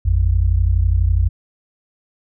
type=tone pair together; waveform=sine; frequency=54.55 / 86.6 Hz; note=A1 / F2; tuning=-14 / -14 cents; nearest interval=minor sixth; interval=800 cents; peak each=-15 dBFS; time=0.05-1.29 s; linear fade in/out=10 ms; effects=none